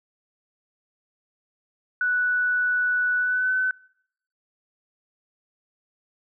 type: tone with pitch glide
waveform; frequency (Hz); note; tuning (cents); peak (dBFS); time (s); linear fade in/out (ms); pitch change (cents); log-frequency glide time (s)
sine; 1480 to 1513.7; F#6 to F#6; 0 to +39; -20; 2.01-3.71; 2; +39; 3.18-3.52
effects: noise-tail reverb RT60 0.7 s tail -24 dB re dry